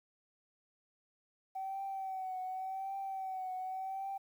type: tone with vibrato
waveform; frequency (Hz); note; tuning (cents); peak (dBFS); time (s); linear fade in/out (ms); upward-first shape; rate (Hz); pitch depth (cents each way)
sine; 762; G5; -49; -36; 1.55-4.18; 10; triangle; 0.88; 50
effects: tanh soft clip ceiling -33 dBFS + 11-bit